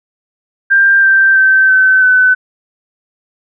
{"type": "tone with pitch steps", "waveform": "sine", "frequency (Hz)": [1588, 1567.9, 1548.1, 1528.6, 1509.3], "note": ["G6", "G6", "G6", "G6", "F#6"], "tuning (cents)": [22, 0, -22, -44, 34], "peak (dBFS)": -5, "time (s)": [0.7, 2.35], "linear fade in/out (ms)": 20, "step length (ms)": 330, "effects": []}